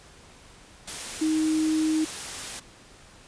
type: tone in noise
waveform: sine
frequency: 313.6 Hz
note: D#4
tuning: 14 cents sharp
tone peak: -21 dBFS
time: 1.21-2.05 s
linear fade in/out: 10 ms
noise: white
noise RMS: -35 dBFS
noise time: 0.87-2.6 s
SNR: +11 dB
effects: pink hiss -51 dBFS RMS until 3.27 s + resampled to 22050 Hz